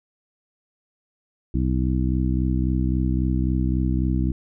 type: harmonic tone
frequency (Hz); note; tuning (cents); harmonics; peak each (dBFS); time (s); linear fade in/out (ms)
63.7; C2; -46; 1 / 2 / 3 / 4 / 5; -22 / -25 / -27 / -28 / -29; 1.54-4.32; 5
effects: none